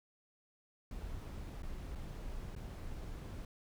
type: noise with dropouts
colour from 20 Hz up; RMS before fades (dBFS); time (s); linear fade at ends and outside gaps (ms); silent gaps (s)
brown; -44; 0.91-3.45; 2; 1.622-1.631 / 1.952-1.956 / 2.552-2.562
effects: none